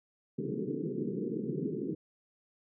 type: band-pass noise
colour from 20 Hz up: white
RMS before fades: -35 dBFS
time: 0.38-1.95 s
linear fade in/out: 10 ms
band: 130 to 450 Hz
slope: 96 dB/octave
effects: none